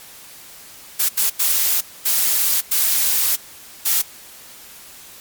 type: noise bursts at uneven times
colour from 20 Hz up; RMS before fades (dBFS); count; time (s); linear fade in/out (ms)
blue; -17; 6; 0.99-1.09 / 1.17-1.3 / 1.39-1.81 / 2.05-2.61 / 2.71-3.36 / 3.85-4.02; 10
effects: white hiss -41 dBFS RMS until 5.2 s + MP3 96 kbps